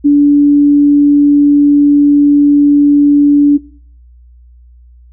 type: tone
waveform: sine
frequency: 288.8 Hz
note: D4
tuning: 29 cents flat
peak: -3 dBFS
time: 0.04-3.58 s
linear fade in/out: 20 ms
effects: noise-tail reverb RT60 0.5 s tail -20 dB re dry + added 60 Hz sine -37 dBFS peak until 5.12 s

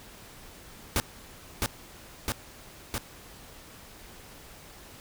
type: noise with echo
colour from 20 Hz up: pink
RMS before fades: -25 dBFS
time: 0.96-1 s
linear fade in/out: 0 ms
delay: 660 ms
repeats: 3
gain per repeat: -2 dB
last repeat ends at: 2.98 s
effects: pink hiss -49 dBFS RMS until 5 s

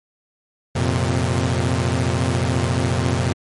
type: chord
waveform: sawtooth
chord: F suspended fourth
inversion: none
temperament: equal with one note detuned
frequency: 88.42 / 116.54 / 130.81 Hz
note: F2 / Bb2 / C3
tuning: +22 / 0 / 0 cents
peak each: -18 dBFS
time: 0.75-3.33 s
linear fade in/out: 10 ms
effects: MP3 48 kbps

